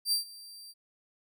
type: tone with ADSR envelope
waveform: sawtooth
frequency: 4699 Hz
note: D8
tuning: in tune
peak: -21 dBFS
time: 0.05-0.74 s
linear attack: 71 ms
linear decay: 120 ms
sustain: -22 dB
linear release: 39 ms
effects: none